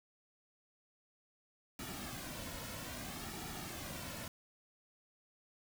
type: noise with flanger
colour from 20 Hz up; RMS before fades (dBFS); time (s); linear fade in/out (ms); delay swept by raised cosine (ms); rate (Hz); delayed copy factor
pink; -45; 1.79-4.28; 2; 1.9 to 2.53; 0.61; -0.6
effects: none